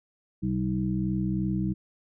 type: harmonic tone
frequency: 63 Hz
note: B1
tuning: 35 cents sharp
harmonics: 1 / 2 / 3 / 5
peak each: -36 / -31 / -27 / -32 dBFS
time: 0.42-1.74 s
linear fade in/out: 20 ms
effects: none